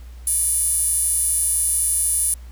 sawtooth tone with high-pass filter, 587.3 Hz, D5, in tune, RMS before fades -20 dBFS, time 0.27-2.34 s, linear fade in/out 2 ms, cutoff 10000 Hz, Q 8.6, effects added 60 Hz sine -35 dBFS peak until 2.51 s + pink hiss -53 dBFS RMS until 2.51 s

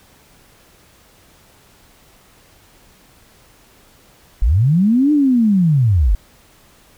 sine linear two-way sweep, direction up then down, 41.26 to 304.4 to 41.26 Hz, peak -10 dBFS, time 4.42-6.15 s, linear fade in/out 0 ms, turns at 5.12 s, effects pink hiss -50 dBFS RMS until 6.97 s

